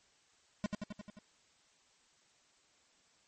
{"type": "tone with echo", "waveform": "square", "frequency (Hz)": 207.7, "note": "G#3", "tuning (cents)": 0, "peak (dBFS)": -32, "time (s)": [0.64, 0.66], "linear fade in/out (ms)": 0, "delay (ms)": 88, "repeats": 6, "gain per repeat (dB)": -3, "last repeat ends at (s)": 1.188, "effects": ["white hiss -69 dBFS RMS until 3.27 s", "MP3 32 kbps"]}